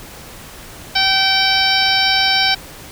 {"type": "harmonic tone", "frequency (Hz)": 771, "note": "G5", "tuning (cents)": -29, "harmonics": [1, 2, 3, 4, 5, 6, 7], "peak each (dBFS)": [-20, -20, -20, -20, -20, -20, -20], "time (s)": [0.95, 2.55], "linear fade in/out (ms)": 10, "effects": ["pink hiss -36 dBFS RMS until 2.91 s"]}